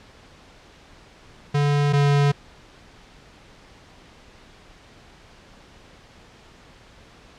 square tone pair in turn, 144.5 / 143.01 Hz, D3 / D3, -28 / -46 cents, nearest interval unison, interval 18 cents, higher first, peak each -18 / -16 dBFS, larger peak second, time 1.54-1.93 / 1.93-2.32 s, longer neither, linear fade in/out 10 ms, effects pink hiss -49 dBFS RMS until 7.38 s + low-pass 5000 Hz 12 dB/octave

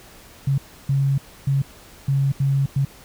sine tone bursts at uneven times, 137.6 Hz, C#3, 12 cents flat, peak -16 dBFS, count 6, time 0.47-0.58 / 0.89-1.18 / 1.47-1.62 / 2.08-2.32 / 2.4-2.66 / 2.76-2.85 s, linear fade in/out 5 ms, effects pink hiss -46 dBFS RMS until 3.04 s

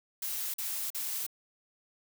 blue noise bursts, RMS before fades -35 dBFS, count 3, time 0.22-1.266 s, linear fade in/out 5 ms, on 320 ms, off 43 ms, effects none

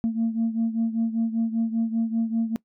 sine beating tone pair, 225.9 / 231 Hz, A3 / A#3, +46 / -16 cents, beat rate 5.1 Hz, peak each -22 / -26 dBFS, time 0.04-2.56 s, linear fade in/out 0 ms, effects noise-tail reverb RT60 0.1 s tail -23 dB re dry + tanh soft clip ceiling -17 dBFS

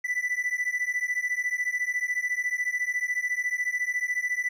triangle beating tone pair, 1975.5 / 1989.5 Hz, B6 / B6, 0 / +12 cents, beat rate 14 Hz, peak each -27 dBFS, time 0.04-4.49 s, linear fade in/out 10 ms, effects none

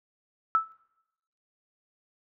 sine tone with exponential decay, 1313 Hz, E6, 7 cents flat, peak -16 dBFS, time 0.55-0.72 s, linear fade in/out 0 ms, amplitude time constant 35 ms, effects noise-tail reverb RT60 0.9 s tail -24 dB re dry

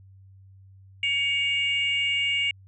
sine tone pair together, 2242 / 2825 Hz, C#7 / F7, +19 / +19 cents, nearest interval major third, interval 400 cents, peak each -24 dBFS, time 1.03-2.51 s, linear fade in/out 2 ms, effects tanh soft clip ceiling -16 dBFS + added 96 Hz sine -48 dBFS peak until 2.67 s

